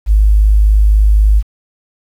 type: tone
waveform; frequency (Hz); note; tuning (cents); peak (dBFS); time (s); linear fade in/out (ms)
sine; 51.91; G#1; 0; -5; 0.06-1.43; 50
effects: 7-bit